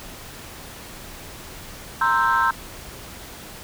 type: chord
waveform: sine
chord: C dominant seventh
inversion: third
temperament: equal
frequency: 932.3 / 1046.5 / 1318.5 / 1568 Hz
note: Bb5 / C6 / E6 / G6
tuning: 0 / 0 / 0 / 0 cents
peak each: -21 dBFS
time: 2.01-2.51 s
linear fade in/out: 5 ms
effects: tanh soft clip ceiling -10 dBFS + pink hiss -39 dBFS RMS until 3.63 s